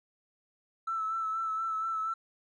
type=tone with vibrato; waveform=triangle; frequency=1318.5 Hz; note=E6; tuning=in tune; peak=-26 dBFS; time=0.87-2.14 s; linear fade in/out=10 ms; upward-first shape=sine; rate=4.2 Hz; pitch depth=29 cents each way; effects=tanh soft clip ceiling -28 dBFS + resampled to 24000 Hz